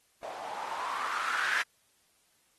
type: noise with low-pass filter sweep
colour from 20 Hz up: violet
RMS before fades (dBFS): -34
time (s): 0.23-1.62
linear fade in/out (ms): 0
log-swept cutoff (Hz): 670 to 1700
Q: 5.1
effects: white hiss -69 dBFS RMS until 2.58 s + AAC 32 kbps